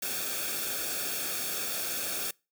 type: noise with comb filter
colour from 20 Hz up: white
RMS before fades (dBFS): -33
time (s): 0.02-2.31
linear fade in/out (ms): 5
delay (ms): 1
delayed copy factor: -0.7
effects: noise-tail reverb RT60 0.3 s tail -26 dB re dry